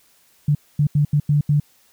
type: tone bursts at uneven times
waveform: sine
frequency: 146.83 Hz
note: D3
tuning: in tune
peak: -13 dBFS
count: 6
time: 0.48-0.55 / 0.79-0.87 / 0.95-1.05 / 1.13-1.2 / 1.29-1.41 / 1.49-1.6 s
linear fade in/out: 5 ms
effects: white hiss -57 dBFS RMS until 1.92 s